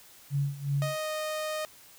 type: tone with tremolo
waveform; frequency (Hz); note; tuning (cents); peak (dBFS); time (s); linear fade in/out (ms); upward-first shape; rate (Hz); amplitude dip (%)
sine; 140.9; C#3; +29; -24; 0.3-0.97; 50; sine; 2.7; 85
type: tone with pitch glide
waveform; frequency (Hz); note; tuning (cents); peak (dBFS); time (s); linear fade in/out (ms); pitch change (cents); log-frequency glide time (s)
sawtooth; 622.3 to 618.4; D#5 to D#5; 0 to -11; -27; 0.82-1.65; 0; -11; 0.98-1.12
effects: white hiss -54 dBFS RMS until 1.98 s